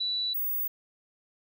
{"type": "tone pair in turn", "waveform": "sine", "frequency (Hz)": [3951, 15586], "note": ["B7", "B9"], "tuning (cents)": [0, -24], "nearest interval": "2 octaves", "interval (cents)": 2376, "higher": "second", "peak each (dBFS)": -27, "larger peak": "neither", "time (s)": [[0, 0.34], [0.34, 0.68]], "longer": "neither", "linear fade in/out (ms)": 10, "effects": []}